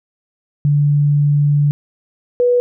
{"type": "tone pair in turn", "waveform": "sine", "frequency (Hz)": [145.5, 489.4], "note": ["D3", "B4"], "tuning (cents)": [-16, -16], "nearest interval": "octave + major sixth", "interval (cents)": 2100, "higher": "second", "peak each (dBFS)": -10, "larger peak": "neither", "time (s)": [[0.65, 1.71], [2.4, 2.6]], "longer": "first", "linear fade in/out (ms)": 0, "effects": []}